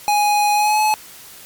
square tone with pitch glide, 830.6 to 855.9 Hz, G#5 to A5, 0 to -48 cents, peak -14 dBFS, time 0.08-0.94 s, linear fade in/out 0 ms, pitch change +52 cents, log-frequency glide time 0.53-0.81 s, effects white hiss -40 dBFS RMS until 1.45 s + MP3 96 kbps

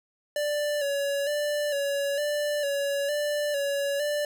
square tone with vibrato, 576 Hz, D5, 34 cents flat, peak -26 dBFS, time 0.36-4.25 s, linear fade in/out 2 ms, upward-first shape square, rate 1.1 Hz, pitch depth 39 cents each way, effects none

